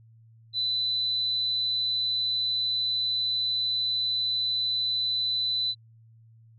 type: tone with amplitude modulation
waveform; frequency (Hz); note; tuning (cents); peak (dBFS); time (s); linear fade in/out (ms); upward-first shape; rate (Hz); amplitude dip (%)
sine; 4000; B7; +21; -22; 0.53-5.75; 50; sine; 120; 50
effects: added 113 Hz sine -52 dBFS peak until 6.58 s